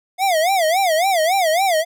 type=tone with vibrato; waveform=square; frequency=701 Hz; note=F5; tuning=6 cents sharp; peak=-15 dBFS; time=0.18-1.85 s; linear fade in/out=50 ms; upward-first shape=sine; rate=3.6 Hz; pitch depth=210 cents each way; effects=none